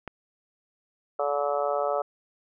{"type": "click", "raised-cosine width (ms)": 0.5, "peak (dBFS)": -20, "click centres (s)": 0.077}
{"type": "harmonic tone", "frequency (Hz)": 143.9, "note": "D3", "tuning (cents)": -35, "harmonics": [3, 4, 5, 6, 7, 8, 9], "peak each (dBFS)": [-32, -27, -30, -37, -41, -36, -33], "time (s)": [1.19, 2.02], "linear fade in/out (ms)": 5}
{"effects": []}